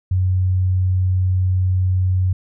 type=tone; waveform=sine; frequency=92.5 Hz; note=F#2; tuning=in tune; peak=-14 dBFS; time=0.11-2.33 s; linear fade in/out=5 ms; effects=none